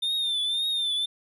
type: tone with vibrato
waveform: triangle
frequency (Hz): 3600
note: A7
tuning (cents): +39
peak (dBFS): -23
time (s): 0.02-1.06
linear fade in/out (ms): 10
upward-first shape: triangle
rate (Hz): 1.9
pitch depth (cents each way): 82
effects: none